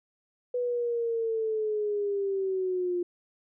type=linear sweep; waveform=sine; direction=down; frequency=494.4 to 350 Hz; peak=-26 dBFS; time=0.54-3.03 s; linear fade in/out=5 ms; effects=none